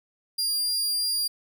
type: tone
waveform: sawtooth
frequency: 4801 Hz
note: D8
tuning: 37 cents sharp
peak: -21 dBFS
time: 0.38-1.28 s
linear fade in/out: 10 ms
effects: none